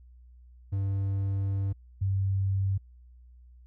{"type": "tone pair in turn", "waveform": ["triangle", "sine"], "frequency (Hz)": [98, 96.99], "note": ["G2", "G2"], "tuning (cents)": [0, -18], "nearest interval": "unison", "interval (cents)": 18, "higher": "first", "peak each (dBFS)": -24, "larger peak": "neither", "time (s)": [[0.72, 1.73], [2.01, 2.78]], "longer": "first", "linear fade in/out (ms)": 10, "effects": ["added 61 Hz sine -50 dBFS peak until 3.66 s"]}